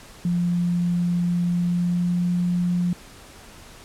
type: tone with pitch glide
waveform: sine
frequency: 174.61 to 176.64 Hz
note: F3 to F3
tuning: 0 to +20 cents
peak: -19 dBFS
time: 0.25-2.93 s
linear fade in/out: 2 ms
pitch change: +20 cents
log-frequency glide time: 1.47-2.36 s
effects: pink hiss -45 dBFS RMS until 3.84 s + low-pass 11000 Hz 12 dB/octave